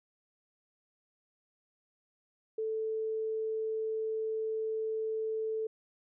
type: tone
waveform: sine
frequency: 440 Hz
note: A4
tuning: in tune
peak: -31 dBFS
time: 2.58-5.67 s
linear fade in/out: 5 ms
effects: none